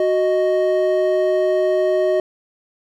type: tone pair together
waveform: triangle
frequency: 370 / 621.2 Hz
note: F#4 / D#5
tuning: 0 / -3 cents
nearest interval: major sixth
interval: 897 cents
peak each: -16 / -15 dBFS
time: 0-2.2 s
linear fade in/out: 2 ms
effects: none